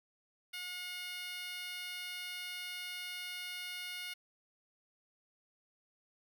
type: tone with high-pass filter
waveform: 10% pulse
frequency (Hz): 720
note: F#5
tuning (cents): -47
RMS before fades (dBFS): -43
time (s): 0.53-4.14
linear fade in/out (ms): 10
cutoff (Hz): 2000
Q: 1.3
effects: none